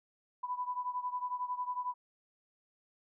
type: beating tone pair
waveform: sine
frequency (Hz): 990 / 1001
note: B5 / B5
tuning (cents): +4 / +23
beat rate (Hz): 11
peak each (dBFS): -36 / -39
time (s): 0.43-1.94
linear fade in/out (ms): 10
effects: none